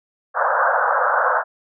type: band-pass noise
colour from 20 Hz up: white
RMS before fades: -18 dBFS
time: 0.34-1.44 s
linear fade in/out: 50 ms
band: 500 to 1600 Hz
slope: 96 dB/octave
effects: none